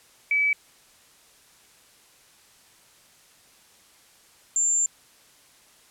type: tone pair in turn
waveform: sine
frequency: 2293 / 7280 Hz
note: D7 / A#8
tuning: -42 / -42 cents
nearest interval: octave + minor sixth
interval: 2000 cents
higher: second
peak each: -19 dBFS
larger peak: neither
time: 0.31-0.53 / 4.56-4.86 s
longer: second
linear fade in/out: 2 ms
effects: white hiss -56 dBFS RMS until 5.9 s + low-pass 11000 Hz 12 dB/octave